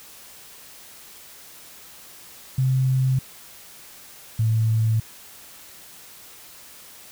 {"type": "tone pair in turn", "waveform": "sine", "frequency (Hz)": [130.81, 111.37], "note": ["C3", "A2"], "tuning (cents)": [0, 21], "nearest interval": "minor third", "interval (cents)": 279, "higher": "first", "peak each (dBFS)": -17, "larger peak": "neither", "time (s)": [[2.58, 3.19], [4.39, 5]], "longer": "neither", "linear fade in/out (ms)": 5, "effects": ["white hiss -45 dBFS RMS until 7.11 s"]}